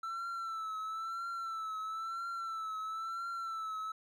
triangle tone with vibrato, 1330 Hz, E6, 15 cents sharp, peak -35 dBFS, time 0.03-3.92 s, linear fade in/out 5 ms, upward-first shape triangle, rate 1 Hz, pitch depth 61 cents each way, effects none

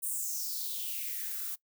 violet noise with high-pass filter sweep, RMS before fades -36 dBFS, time 0.02-1.56 s, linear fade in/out 20 ms, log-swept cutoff 9600 to 1100 Hz, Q 4.4, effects noise-tail reverb RT60 0.1 s tail -21 dB re dry

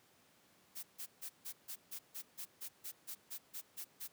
blue noise bursts, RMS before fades -45 dBFS, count 15, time 0.75-4.08 s, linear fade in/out 20 ms, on 82 ms, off 150 ms, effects pink hiss -68 dBFS RMS until 4.12 s + high-pass 150 Hz 12 dB/octave

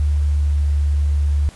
sine tone with pitch glide, 73.42 to 72.7 Hz, D2 to D2, 0 to -17 cents, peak -14 dBFS, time 0-1.49 s, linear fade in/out 0 ms, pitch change -17 cents, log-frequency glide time 0.11-0.58 s, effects pink hiss -44 dBFS RMS until 1.55 s + resampled to 24000 Hz

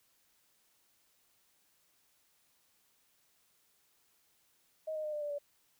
sine tone with pitch steps, 629 / 618.2 / 607.6 / 597.1 / 586.9 / 576.8 Hz, D#5 / D#5 / D#5 / D5 / D5 / D5, +19 / -11 / -41 / +29 / -1 / -31 cents, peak -35 dBFS, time 4.87-5.386 s, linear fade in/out 10 ms, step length 86 ms, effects white hiss -72 dBFS RMS until 5.79 s

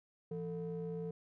triangle ring-modulated tone, 138.59 Hz, C#3, in tune, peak -33 dBFS, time 0.31-1.11 s, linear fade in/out 5 ms, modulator 307 Hz, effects none

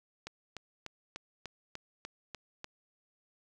click train, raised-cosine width 0.2 ms, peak -24 dBFS, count 9, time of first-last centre 0.27-2.644 s, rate 3.37 Hz, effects none

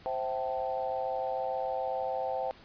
sine chord, A minor seventh, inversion first, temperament equal with one note detuned, 523.3 / 659.3 / 773.2 / 880 Hz, C5 / E5 / G5 / A5, 0 / 0 / -24 / 0 cents, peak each -34 / -37 / -34 / -40 dBFS, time 0.06-2.51 s, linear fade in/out 0 ms, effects pink hiss -55 dBFS RMS until 2.64 s + resampled to 11025 Hz

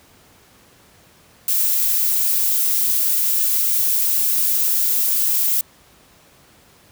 violet noise, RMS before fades -18 dBFS, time 1.48-5.61 s, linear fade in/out 2 ms, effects pink hiss -51 dBFS RMS until 6.91 s + high-pass 60 Hz 12 dB/octave

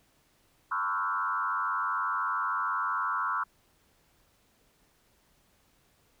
sine tone with frequency modulation, 1217 Hz, D#6, 39 cents flat, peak -27 dBFS, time 0.71-3.44 s, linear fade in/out 10 ms, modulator 93 Hz, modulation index 2.5, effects pink hiss -67 dBFS RMS until 6.2 s

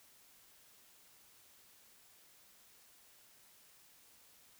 silence, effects white hiss -64 dBFS RMS until 4.59 s

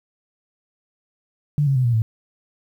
sine tone with pitch steps, 146.83 / 137 / 127.82 / 119.26 / 111.28 Hz, D3 / C#3 / C3 / A#2 / A2, 0 / -20 / -40 / +40 / +20 cents, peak -15 dBFS, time 1.58-2.02 s, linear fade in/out 0 ms, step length 88 ms, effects 9-bit

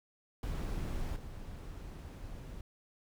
brown noise with level steps, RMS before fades -37 / -45 dBFS, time 0.43-2.61 s, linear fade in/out 2 ms, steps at 1.16 s, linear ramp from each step 2 ms, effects none

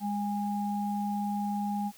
sine tone pair together, 204.7 / 818.8 Hz, G#3 / G#5, -25 / -25 cents, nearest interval 2 octaves, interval 2400 cents, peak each -30 / -33 dBFS, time 0-1.92 s, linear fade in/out 50 ms, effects white hiss -55 dBFS RMS until 1.97 s

